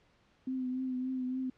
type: tone with vibrato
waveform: sine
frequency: 256.8 Hz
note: C4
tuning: 32 cents flat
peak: -32 dBFS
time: 0.47-1.5 s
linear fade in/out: 5 ms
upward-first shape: triangle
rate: 3.5 Hz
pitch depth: 36 cents each way
effects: pink hiss -68 dBFS RMS until 1.57 s + low-pass 4000 Hz 12 dB/octave